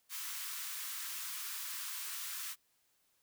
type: high-pass noise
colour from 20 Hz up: white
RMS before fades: -42 dBFS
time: 0.09-2.56 s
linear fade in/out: 50 ms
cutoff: 1000 Hz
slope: 48 dB/octave
effects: white hiss -75 dBFS RMS until 3.22 s